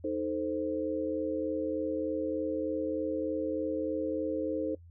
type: chord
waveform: sine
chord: A diminished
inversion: second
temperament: equal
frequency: 311.1 / 440 / 523.3 Hz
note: Eb4 / A4 / C5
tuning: 0 / 0 / 0 cents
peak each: -33 / -35 / -34 dBFS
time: 0.04-4.75 s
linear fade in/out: 5 ms
effects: noise-tail reverb RT60 0.1 s tail -22 dB re dry + added 85 Hz sine -50 dBFS peak until 4.9 s